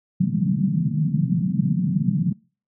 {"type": "band-pass noise", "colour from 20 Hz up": "white", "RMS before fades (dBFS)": -21, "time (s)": [0.2, 2.33], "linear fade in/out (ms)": 10, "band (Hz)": [140, 200], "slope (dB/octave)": 48, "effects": ["noise-tail reverb RT60 0.4 s tail -26 dB re dry"]}